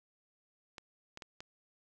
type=clicks; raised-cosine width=0.2 ms; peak=-28 dBFS; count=4; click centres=0.782 / 1.174 / 1.222 / 1.405 s; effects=none